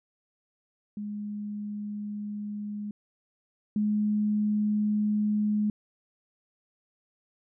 sine tone pair in turn, 207.7 / 210.2 Hz, G#3 / G#3, 0 / +21 cents, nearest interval unison, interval 21 cents, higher second, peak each -32 / -23 dBFS, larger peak second, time 0.97-2.91 / 3.76-5.7 s, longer neither, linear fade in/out 2 ms, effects none

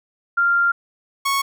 sine / sawtooth tone pair in turn, 1392 / 1104.8 Hz, F6 / C#6, -6 / -6 cents, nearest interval major third, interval 400 cents, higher first, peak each -14 dBFS, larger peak neither, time 0.37-0.72 / 1.25-1.42 s, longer first, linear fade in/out 10 ms, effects none

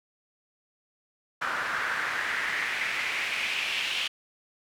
pink noise with band-pass filter sweep, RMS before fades -30 dBFS, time 1.41-4.08 s, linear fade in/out 10 ms, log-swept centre 1400 to 2900 Hz, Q 3.4, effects none

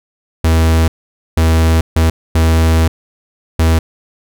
45% pulse tone bursts at uneven times, 81 Hz, E2, 30 cents flat, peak -8 dBFS, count 5, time 0.44-0.88 / 1.37-1.81 / 1.96-2.1 / 2.35-2.88 / 3.59-3.79 s, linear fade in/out 5 ms, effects none

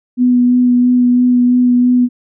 sine tone with vibrato, 246.9 Hz, B3, in tune, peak -7 dBFS, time 0.17-2.09 s, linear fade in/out 50 ms, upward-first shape sine, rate 3 Hz, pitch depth 13 cents each way, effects none

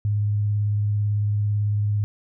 sine tone with vibrato, 103.83 Hz, G#2, in tune, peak -19 dBFS, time 0.05-2.04 s, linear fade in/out 0 ms, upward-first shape triangle, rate 18 Hz, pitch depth 21 cents each way, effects none

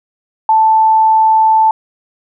sine tone, 880 Hz, A5, in tune, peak -6 dBFS, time 0.49-1.71 s, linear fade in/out 2 ms, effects none

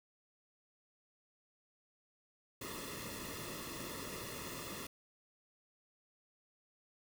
pink noise with comb filter, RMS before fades -45 dBFS, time 2.61-4.87 s, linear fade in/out 5 ms, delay 1.3 ms, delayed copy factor -0.8, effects none

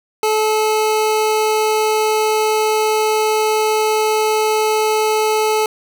25% pulse tone, 432.4 Hz, A4, 30 cents flat, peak -10 dBFS, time 0.23-5.66 s, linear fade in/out 2 ms, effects none

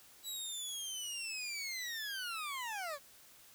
20% pulse linear sweep, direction down, 3951 to 538 Hz, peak -34 dBFS, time 0.23-2.99 s, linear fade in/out 50 ms, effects white hiss -60 dBFS RMS until 3.54 s

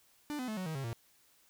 45% pulse tone with pitch steps, 295.9 / 253.2 / 216.6 / 185.33 / 158.57 / 135.67 / 116.08 Hz, D4 / B3 / A3 / F#3 / D#3 / C#3 / A#2, +13 / +43 / -27 / +3 / +33 / -37 / -7 cents, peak -36 dBFS, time 0.3-0.93 s, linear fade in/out 0 ms, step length 90 ms, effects white hiss -67 dBFS RMS until 1.49 s

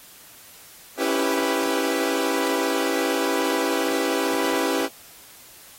sawtooth chord, C# half-diminished seventh, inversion none, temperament equal, 277.2 / 329.6 / 392 / 493.9 Hz, C#4 / E4 / G4 / B4, 0 / 0 / 0 / 0 cents, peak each -23 dBFS, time 0.97-4.89 s, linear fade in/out 50 ms, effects white hiss -47 dBFS RMS until 5.78 s + AAC 48 kbps

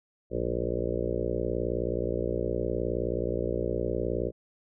harmonic tone with a mistuned harmonic, 59.2 Hz, A#1, 27 cents sharp, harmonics 1 / 2 / 3 / 4 / 5 / 6 / 7 / 8 / 9 / 10, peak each -35 / -37 / -40 / -40 / -40 / -34 / -34 / -35 / -35 / -39 dBFS, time 0.3-4.32 s, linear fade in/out 50 ms, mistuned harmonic 3, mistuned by +68 cents, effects none

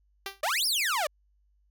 5% pulse tone with exponential decay, 392 Hz, G4, in tune, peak -19 dBFS, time 0.26-0.41 s, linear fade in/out 2 ms, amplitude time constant 32 ms
sawtooth exponential two-way sweep, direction up then down, 554.4 to 5588 to 554.4 Hz, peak -22 dBFS, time 0.43-1.07 s, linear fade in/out 5 ms, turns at 0.66 s
effects added 50 Hz sine -64 dBFS peak until 1.7 s

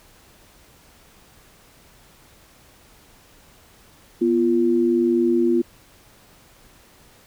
sine tone pair together, 244.2 / 345.4 Hz, B3 / F4, -19 / -19 cents, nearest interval tritone, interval 600 cents, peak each -20 / -17 dBFS, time 4.21-5.62 s, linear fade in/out 10 ms, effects pink hiss -52 dBFS RMS until 7.26 s

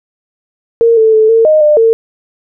sine tone with pitch steps, 462 / 442.4 / 436.5 / 453.1 / 618 / 600 / 452.7 Hz, A#4 / A4 / A4 / A#4 / D#5 / D5 / A4, -16 / +9 / -14 / -49 / -12 / +37 / +49 cents, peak -4 dBFS, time 0.81-1.93 s, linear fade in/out 0 ms, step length 160 ms, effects none

